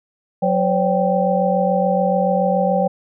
sine tone cluster, 184.5 / 518 / 565 / 781 Hz, F#3 / C5 / C#5 / G5, -5 / -17 / +33 / -7 cents, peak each -20 dBFS, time 0.42-2.88 s, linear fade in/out 10 ms, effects none

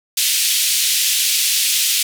pink band-pass noise, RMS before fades -17 dBFS, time 0.17-2.03 s, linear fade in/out 5 ms, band 2800 to 15000 Hz, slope 24 dB/octave, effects none

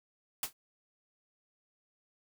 white noise with exponential decay, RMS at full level -29 dBFS, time 0.43-0.53 s, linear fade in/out 2 ms, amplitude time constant 20 ms, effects none

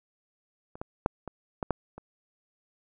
clicks, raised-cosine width 1 ms, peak -29 / -21 / -9 / -23 / -16 / -11 / -28 dBFS, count 7, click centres 0.755 / 0.815 / 1.061 / 1.277 / 1.628 / 1.707 / 1.98 s, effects none

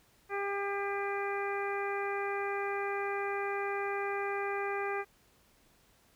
harmonic tone, 400 Hz, G4, 35 cents sharp, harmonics 1 / 2 / 3 / 4 / 5 / 6, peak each -35 / -38 / -40 / -41 / -42 / -43 dBFS, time 0.29-5.05 s, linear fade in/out 50 ms, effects pink hiss -66 dBFS RMS until 6.15 s

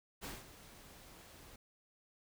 pink noise with ADSR envelope, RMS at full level -44 dBFS, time 0.21-1.56 s, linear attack 36 ms, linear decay 190 ms, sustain -13 dB, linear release 4 ms, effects none

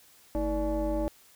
sine tone with frequency modulation, 317.3 Hz, D#4, 34 cents sharp, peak -25 dBFS, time 0.35-1.08 s, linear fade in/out 0 ms, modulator 269 Hz, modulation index 1.4, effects tanh soft clip ceiling -22 dBFS + white hiss -58 dBFS RMS until 1.35 s

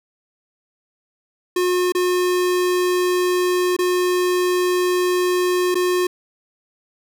square tone with dropouts, 360 Hz, F#4, 47 cents flat, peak -17 dBFS, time 1.56-6.07 s, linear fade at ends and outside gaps 5 ms, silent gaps 1.922-1.949 / 3.766-3.788 / 5.745-5.753 s, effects none

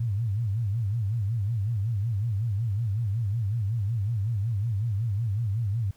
sine tone with vibrato, 107.6 Hz, A2, 38 cents flat, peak -24 dBFS, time 0-5.91 s, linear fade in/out 5 ms, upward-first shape sine, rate 5.4 Hz, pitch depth 190 cents each way, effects pink hiss -61 dBFS RMS until 5.96 s

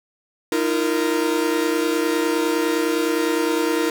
45% pulse chord, Eb suspended second, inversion none, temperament equal with one note detuned, 311.1 / 340.9 / 466.2 Hz, Eb4 / F4 / Bb4, 0 / -42 / 0 cents, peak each -23 dBFS, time 0.52-3.9 s, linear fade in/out 2 ms, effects none

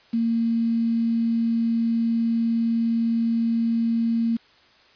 sine tone with quantisation, 229.9 Hz, A#3, 24 cents flat, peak -19 dBFS, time 0.13-4.37 s, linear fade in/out 10 ms, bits 7, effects white hiss -55 dBFS RMS until 4.95 s + resampled to 11025 Hz

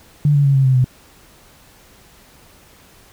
sine tone with pitch steps, 146.83 / 142.65 / 138.59 / 134.64 / 130.81 / 127.09 Hz, D3 / C#3 / C#3 / C3 / C3 / C3, 0 / +50 / 0 / +50 / 0 / -50 cents, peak -10 dBFS, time 0.25-0.844 s, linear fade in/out 2 ms, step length 99 ms, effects pink hiss -48 dBFS RMS until 3.12 s

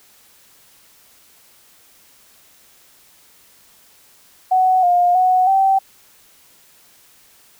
sine tone with pitch steps, 745 / 709 / 739 / 774 Hz, F#5 / F5 / F#5 / G5, +12 / +26 / -2 / -22 cents, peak -11 dBFS, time 4.51-5.79 s, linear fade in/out 10 ms, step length 320 ms, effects white hiss -51 dBFS RMS until 7.59 s

